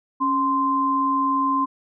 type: tone pair together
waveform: sine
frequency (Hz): 276.2 / 1041.6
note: C#4 / C6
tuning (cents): -6 / -8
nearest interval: octave + major seventh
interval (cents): 2298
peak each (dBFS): -24 / -19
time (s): 0.2-1.66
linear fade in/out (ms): 20
effects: none